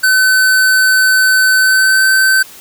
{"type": "tone with pitch glide", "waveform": "square", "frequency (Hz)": [1520, 1539.4], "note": ["F#6", "G6"], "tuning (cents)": [46, -32], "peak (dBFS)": -8, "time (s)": [0.03, 2.43], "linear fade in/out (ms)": 10, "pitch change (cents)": 22, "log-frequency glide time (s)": [1.59, 2.06], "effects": ["white hiss -36 dBFS RMS until 2.6 s"]}